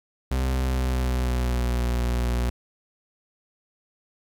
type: tone with pitch glide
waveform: 40% pulse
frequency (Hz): 64.6 to 60.27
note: C2 to B1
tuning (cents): -21 to -42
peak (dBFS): -21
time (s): 0.31-2.5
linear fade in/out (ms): 5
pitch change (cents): -121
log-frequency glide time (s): 0.59-1.87
effects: 9-bit